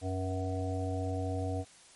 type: harmonic tone with a mistuned harmonic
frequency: 93 Hz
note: F#2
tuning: 9 cents sharp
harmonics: 1 / 3 / 5 / 7 / 8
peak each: -33 / -38 / -40 / -41 / -42 dBFS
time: 0.01-1.65 s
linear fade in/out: 50 ms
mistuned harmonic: 5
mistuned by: +43 cents
effects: white hiss -57 dBFS RMS until 1.95 s + MP3 48 kbps